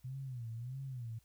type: tone with vibrato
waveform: sine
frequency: 124.1 Hz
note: B2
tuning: 9 cents sharp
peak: -40 dBFS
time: 0.04-1.19 s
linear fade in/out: 10 ms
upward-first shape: sine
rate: 1.6 Hz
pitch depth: 160 cents each way
effects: added 60 Hz sine -70 dBFS peak until 1.24 s + white hiss -73 dBFS RMS until 1.24 s